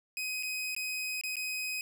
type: tone with dropouts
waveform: sawtooth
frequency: 2516 Hz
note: D#7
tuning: 19 cents sharp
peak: -30 dBFS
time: 0.17-1.81 s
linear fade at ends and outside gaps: 1 ms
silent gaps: 0.427-0.432 / 0.749-0.764 / 1.212-1.236 / 1.357-1.367 s
effects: none